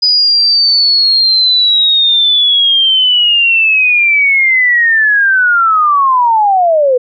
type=linear sweep; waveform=sine; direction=down; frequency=4973 to 485.1 Hz; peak=-6 dBFS; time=0.02-6.98 s; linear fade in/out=10 ms; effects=none